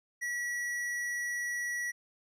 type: tone with hard clipping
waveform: triangle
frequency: 1934 Hz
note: B6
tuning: 37 cents flat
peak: -34 dBFS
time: 0.21-1.92 s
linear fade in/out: 20 ms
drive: 14 dB
effects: none